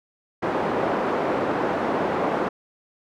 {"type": "band-pass noise", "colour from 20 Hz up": "pink", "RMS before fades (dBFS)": -24, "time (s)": [0.42, 2.49], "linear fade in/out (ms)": 10, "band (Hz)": [320, 1000], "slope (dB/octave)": 12, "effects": []}